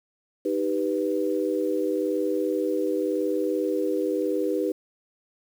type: chord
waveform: sine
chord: Eb augmented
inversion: none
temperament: equal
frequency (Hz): 311.1 / 392 / 493.9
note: Eb4 / G4 / B4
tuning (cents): 0 / 0 / 0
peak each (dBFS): -27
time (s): 0.45-4.72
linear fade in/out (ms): 5
effects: 8-bit